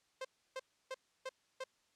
sawtooth tone bursts, 523.3 Hz, C5, in tune, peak -36 dBFS, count 5, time 0.21-1.64 s, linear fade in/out 5 ms, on 38 ms, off 310 ms, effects white hiss -75 dBFS RMS until 1.95 s + low-pass 7000 Hz 12 dB/octave

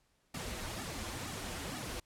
pink noise with flanger, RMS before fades -41 dBFS, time 0.34-2 s, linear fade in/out 5 ms, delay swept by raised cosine 1.9 to 7.3 ms, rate 2.1 Hz, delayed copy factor -0.9, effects pink hiss -74 dBFS RMS until 2.05 s + low-pass 11000 Hz 12 dB/octave

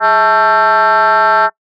sine tone with frequency modulation, 1108.7 Hz, C#6, in tune, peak -5 dBFS, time 0-1.5 s, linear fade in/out 50 ms, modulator 231 Hz, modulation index 2, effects noise-tail reverb RT60 0.1 s tail -23 dB re dry + tanh soft clip ceiling -5 dBFS

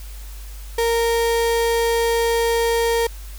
35% pulse tone, 463.4 Hz, A#4, 10 cents flat, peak -15 dBFS, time 0.78-3.07 s, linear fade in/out 5 ms, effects added 50 Hz sine -32 dBFS peak until 3.38 s + white hiss -44 dBFS RMS until 3.38 s

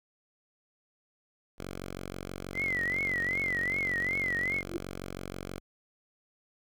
5% pulse tone, 46.25 Hz, F#1, in tune, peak -27 dBFS, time 1.58-5.6 s, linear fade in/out 10 ms
sine tone with vibrato, 2022 Hz, B6, 40 cents sharp, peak -28 dBFS, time 2.54-4.63 s, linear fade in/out 50 ms, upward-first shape triangle, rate 2.6 Hz, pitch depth 160 cents each way
sine tone with exponential growth, 340.2 Hz, F4, 45 cents flat, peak -27 dBFS, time 4.65-4.77 s, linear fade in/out 5 ms, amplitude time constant 24 ms
effects none

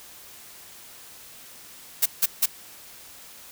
blue noise bursts, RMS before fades -19 dBFS, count 3, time 2.02-2.46 s, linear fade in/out 10 ms, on 40 ms, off 160 ms, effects white hiss -46 dBFS RMS until 3.51 s

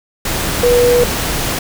sine tone in noise, 485.8 Hz, B4, 29 cents flat, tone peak -8 dBFS, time 0.63-1.04 s, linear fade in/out 5 ms, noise pink, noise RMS -18 dBFS, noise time 0.25-1.59 s, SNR +7 dB, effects none

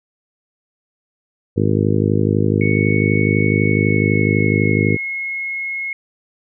harmonic tone, 52 Hz, G#1, 3 cents sharp, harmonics 2 / 3 / 4 / 5 / 6 / 7 / 8 / 9, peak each -18 / -20 / -21 / -22 / -23 / -23 / -24 / -25 dBFS, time 1.56-4.97 s, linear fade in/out 20 ms
sine tone with pitch glide, 2217 to 2168 Hz, C#7 to C#7, 0 to -39 cents, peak -21 dBFS, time 2.61-5.93 s, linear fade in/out 2 ms, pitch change -39 cents, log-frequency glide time 3.63-4.86 s
effects none

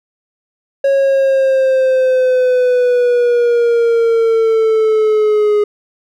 triangle linear sweep, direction down, 551 to 415.3 Hz, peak -7 dBFS, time 0.84-5.64 s, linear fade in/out 5 ms, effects none

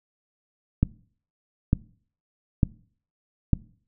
click train, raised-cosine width 5 ms, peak -6 dBFS, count 4, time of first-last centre 0.83-3.533 s, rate 1.11 Hz, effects noise-tail reverb RT60 0.5 s tail -21 dB re dry

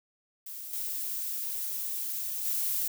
violet noise with level steps, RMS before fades -41 / -34 / -30 dBFS, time 0.46-2.88 s, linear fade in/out 5 ms, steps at 0.73 / 2.45 s, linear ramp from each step 2 ms, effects none

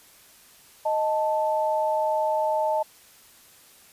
sine tone pair together, 622.3 / 880.1 Hz, D#5 / A5, 0 / 0 cents, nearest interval tritone, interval 600 cents, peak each -24 / -24 dBFS, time 0.85-2.83 s, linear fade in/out 10 ms, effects white hiss -53 dBFS RMS until 3.92 s + resampled to 32000 Hz

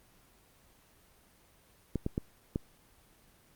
clicks, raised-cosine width 3 ms, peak -18 dBFS, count 4, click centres 1.957 / 2.064 / 2.179 / 2.559 s, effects pink hiss -63 dBFS RMS until 3.55 s + Opus 24 kbps

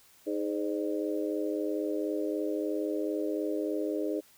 harmonic tone with a mistuned harmonic, 103.83 Hz, G#2, in tune, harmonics 3 / 4 / 5 / 6, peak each -32 / -34 / -36 / -38 dBFS, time 0.26-4.21 s, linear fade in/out 20 ms, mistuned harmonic 6, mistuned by -59 cents, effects white hiss -60 dBFS RMS until 4.37 s

